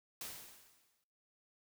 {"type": "noise with exponential decay", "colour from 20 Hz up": "white", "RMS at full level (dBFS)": -43, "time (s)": [0.21, 1.04], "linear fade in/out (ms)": 2, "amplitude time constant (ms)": 180, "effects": ["noise-tail reverb RT60 0.7 s tail -22 dB re dry"]}